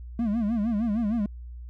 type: tone with vibrato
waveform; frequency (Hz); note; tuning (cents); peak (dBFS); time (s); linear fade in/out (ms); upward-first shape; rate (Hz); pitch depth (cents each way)
triangle; 220; A3; 0; -21; 0.19-1.26; 2; sine; 6.5; 150
effects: added 60 Hz sine -37 dBFS peak until 1.69 s